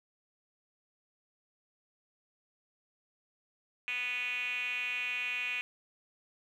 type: tone with band-pass filter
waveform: 5% pulse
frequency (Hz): 247.1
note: B3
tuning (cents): +1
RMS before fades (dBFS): -35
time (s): 3.88-5.61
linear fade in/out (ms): 0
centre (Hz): 2500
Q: 9
effects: 11-bit